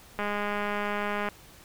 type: click train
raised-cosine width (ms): 0.5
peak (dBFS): -16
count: 227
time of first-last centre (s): 0.19-1.287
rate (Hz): 206
effects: pink hiss -52 dBFS RMS until 1.64 s